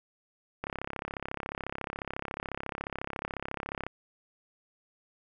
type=click train; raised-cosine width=0.5 ms; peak=-19 dBFS; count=111; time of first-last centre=0.64-3.866 s; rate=34.1 Hz; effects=none